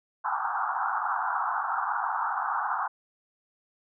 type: band-pass noise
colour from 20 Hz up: pink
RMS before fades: -29 dBFS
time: 0.24-2.88 s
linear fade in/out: 10 ms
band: 750 to 1500 Hz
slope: 96 dB/octave
effects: none